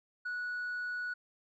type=tone with tanh clipping; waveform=triangle; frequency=1469 Hz; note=F#6; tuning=13 cents flat; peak=-35 dBFS; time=0.25-1.14 s; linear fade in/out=10 ms; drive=6 dB; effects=none